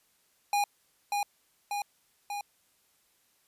square tone with echo, 817 Hz, G#5, 29 cents flat, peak -25 dBFS, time 0.53-0.64 s, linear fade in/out 2 ms, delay 590 ms, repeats 3, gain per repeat -3 dB, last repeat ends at 2.41 s, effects white hiss -69 dBFS RMS until 3.47 s + resampled to 32000 Hz

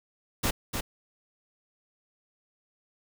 pink noise with echo, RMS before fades -26 dBFS, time 0.43-0.51 s, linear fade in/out 10 ms, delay 300 ms, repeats 1, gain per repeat -5 dB, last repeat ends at 0.81 s, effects none

